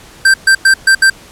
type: tone bursts at uneven times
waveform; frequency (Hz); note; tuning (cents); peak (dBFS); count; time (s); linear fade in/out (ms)
square; 1568; G6; 0; -5; 5; 0.25-0.34 / 0.47-0.55 / 0.65-0.74 / 0.87-0.95 / 1.02-1.1; 5
effects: pink hiss -38 dBFS RMS until 1.31 s + low-pass 11000 Hz 12 dB/octave